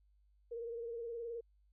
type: tone with vibrato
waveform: sine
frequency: 466.2 Hz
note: A#4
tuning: in tune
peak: -40 dBFS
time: 0.51-1.41 s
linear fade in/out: 10 ms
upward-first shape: sine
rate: 19 Hz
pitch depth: 44 cents each way
effects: added 50 Hz sine -67 dBFS peak until 1.72 s